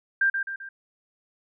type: tone with echo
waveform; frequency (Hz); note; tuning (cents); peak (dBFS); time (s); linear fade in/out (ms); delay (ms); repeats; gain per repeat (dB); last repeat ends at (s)
sine; 1586; G6; +20; -18; 0.21-0.3; 5; 130; 3; -6; 0.69
effects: none